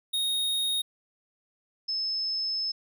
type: tone pair in turn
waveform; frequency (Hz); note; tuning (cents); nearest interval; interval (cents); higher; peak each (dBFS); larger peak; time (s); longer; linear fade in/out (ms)
square / sine; 3729 / 5222; A#7 / E8; 0 / -17; tritone; 583; second; -26 / -27; first; 0.13-0.82 / 1.88-2.72; second; 10
effects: none